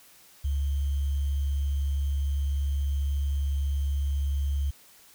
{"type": "tone with sample-and-hold", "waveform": "sine", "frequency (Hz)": 70.3, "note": "C#2", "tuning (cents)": 25, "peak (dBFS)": -24, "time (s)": [0.44, 4.71], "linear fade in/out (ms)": 10, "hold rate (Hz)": 3150, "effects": ["white hiss -55 dBFS RMS until 5.14 s"]}